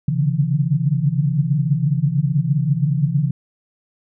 sine tone cluster, 133.1 / 142.2 / 148.3 / 167.2 Hz, C3 / C#3 / D3 / E3, +30 / +45 / +17 / +25 cents, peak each -21 dBFS, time 0.08-3.31 s, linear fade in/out 5 ms, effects none

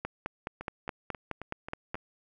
two click trains, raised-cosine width 0.5 ms, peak -18 / -24 dBFS, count 10 / 6, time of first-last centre 0.05-1.945 / 0.61-1.954 s, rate 4.75 / 3.72 Hz, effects none

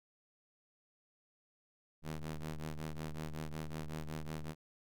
sawtooth ring-modulated tone, 78.6 Hz, D#2, 18 cents sharp, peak -33 dBFS, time 2.02-4.55 s, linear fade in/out 50 ms, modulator 75.9 Hz, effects none

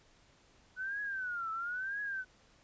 sine tone with vibrato, 1483 Hz, F#6, 4 cents sharp, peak -35 dBFS, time 0.76-2.25 s, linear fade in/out 50 ms, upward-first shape triangle, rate 1 Hz, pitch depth 220 cents each way, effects pink hiss -65 dBFS RMS until 2.63 s + resampled to 16000 Hz

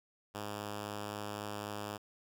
5% pulse tone, 103.83 Hz, G#2, in tune, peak -28 dBFS, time 0.34-1.98 s, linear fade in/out 20 ms, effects none

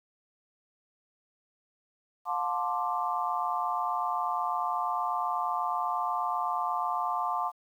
sine chord, D minor seventh, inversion first, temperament equal with one note detuned, 714.4 / 880 / 1046.5 / 1174.7 Hz, F5 / A5 / C6 / D6, +39 / 0 / 0 / 0 cents, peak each -33 dBFS, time 2.25-7.52 s, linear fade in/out 50 ms, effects 10-bit

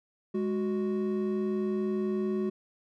triangle tone pair together, 207.7 / 370 Hz, G#3 / F#4, 0 / 0 cents, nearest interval minor seventh, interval 1000 cents, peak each -28 dBFS, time 0.34-2.5 s, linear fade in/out 10 ms, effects none

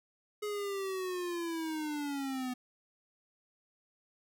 square linear sweep, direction down, 421.5 to 248.5 Hz, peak -35 dBFS, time 0.42-2.54 s, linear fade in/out 10 ms, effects none

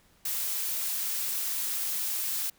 blue noise, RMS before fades -31 dBFS, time 0.25-2.5 s, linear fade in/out 5 ms, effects pink hiss -63 dBFS RMS until 2.58 s

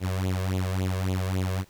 sawtooth tone with flanger, 93.5 Hz, F#2, 19 cents sharp, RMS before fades -27 dBFS, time 0-1.65 s, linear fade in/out 50 ms, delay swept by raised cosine 0.28 to 1.88 ms, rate 3.6 Hz, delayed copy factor +0.85, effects pink hiss -58 dBFS RMS until 1.69 s

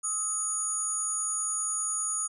sine tone cluster, 1275 / 6780 / 9470 Hz, D#6 / G#8 / D9, +42 / +35 / +13 cents, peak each -39 / -32 / -30 dBFS, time 0.03-2.28 s, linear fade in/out 20 ms, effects none

